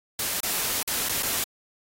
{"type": "noise with dropouts", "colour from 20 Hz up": "white", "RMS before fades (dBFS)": -27, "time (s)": [0.19, 1.44], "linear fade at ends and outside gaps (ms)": 2, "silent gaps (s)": [[0.404, 0.431], [0.829, 0.875], [1.088, 1.093], [1.226, 1.23]], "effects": ["AAC 48 kbps"]}